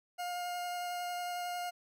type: tone with vibrato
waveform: 40% pulse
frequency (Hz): 710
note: F5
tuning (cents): +28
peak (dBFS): -35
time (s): 0.18-1.71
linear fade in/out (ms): 20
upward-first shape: sine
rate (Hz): 11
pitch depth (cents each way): 9
effects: none